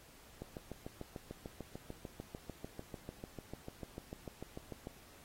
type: click train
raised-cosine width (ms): 2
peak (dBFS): -30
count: 31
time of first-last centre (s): 0.42-4.871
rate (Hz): 6.74
effects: pink hiss -60 dBFS RMS until 5.24 s + AAC 48 kbps